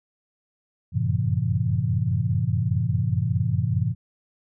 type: tone cluster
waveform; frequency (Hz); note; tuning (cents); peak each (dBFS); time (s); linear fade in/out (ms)
sine; 90.4 / 95.3 / 112.5 / 134.2 / 167.6; F#2 / G2 / A2 / C3 / E3; -40 / -48 / +39 / +44 / +29; -33 / -27 / -24 / -26 / -28; 0.92-3.95; 50
effects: none